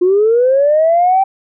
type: linear sweep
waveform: sine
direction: up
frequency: 350 to 784 Hz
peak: -7 dBFS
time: 0.01-1.24 s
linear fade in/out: 10 ms
effects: tanh soft clip ceiling -3 dBFS